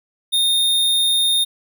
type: tone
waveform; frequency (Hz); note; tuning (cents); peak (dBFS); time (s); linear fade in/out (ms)
square; 3664; A#7; -31; -15; 0.32-1.45; 20
effects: none